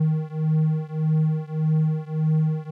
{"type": "beating tone pair", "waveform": "triangle", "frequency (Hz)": [155.6, 157.3], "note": ["D#3", "D#3"], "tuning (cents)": [0, 19], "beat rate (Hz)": 1.7, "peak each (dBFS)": [-20, -21], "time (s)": [0, 2.71], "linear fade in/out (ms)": 10, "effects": []}